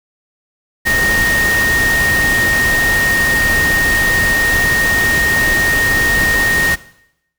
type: tone in noise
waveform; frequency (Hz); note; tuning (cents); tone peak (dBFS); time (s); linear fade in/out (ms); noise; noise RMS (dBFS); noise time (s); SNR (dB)
sine; 1854; A#6; -10; -12; 0.85-6.76; 20; pink; -19; 0.85-6.76; +4
effects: noise-tail reverb RT60 0.8 s tail -18 dB re dry